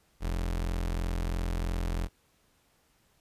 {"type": "tone", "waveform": "35% pulse", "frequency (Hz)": 43, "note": "F1", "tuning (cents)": -26, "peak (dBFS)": -27, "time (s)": [0.2, 2.09], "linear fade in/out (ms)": 50, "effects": ["pink hiss -68 dBFS RMS until 3.2 s", "resampled to 32000 Hz"]}